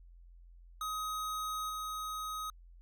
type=tone with level steps; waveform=square; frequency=1260 Hz; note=D#6; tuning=21 cents sharp; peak=-36 / -38 dBFS; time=0.81-2.5 s; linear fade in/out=2 ms; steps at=1.69 s; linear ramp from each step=10 ms; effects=added 43 Hz sine -53 dBFS peak until 2.81 s